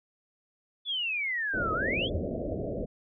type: exponential two-way sweep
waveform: sine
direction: down then up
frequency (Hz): 3498 to 1244.5 to 3498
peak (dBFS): -28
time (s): 0.85-2.1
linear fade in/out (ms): 50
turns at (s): 1.73
type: low-pass noise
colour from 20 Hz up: white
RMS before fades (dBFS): -33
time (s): 1.53-2.86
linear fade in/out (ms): 20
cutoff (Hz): 650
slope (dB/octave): 96
type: tone with exponential decay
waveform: sine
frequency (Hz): 82.41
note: E2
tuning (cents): 0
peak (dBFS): -25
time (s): 2.14-2.38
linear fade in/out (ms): 5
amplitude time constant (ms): 51
effects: none